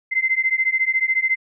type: beating tone pair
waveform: sine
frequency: 2065 / 2079 Hz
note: C7 / C7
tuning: -23 / -12 cents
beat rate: 14 Hz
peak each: -20 dBFS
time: 0.11-1.36 s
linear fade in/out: 20 ms
effects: none